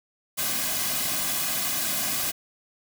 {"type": "noise with comb filter", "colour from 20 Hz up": "white", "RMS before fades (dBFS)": -27, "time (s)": [0.37, 2.32], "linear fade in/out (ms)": 20, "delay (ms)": 2.2, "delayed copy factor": -0.75, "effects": []}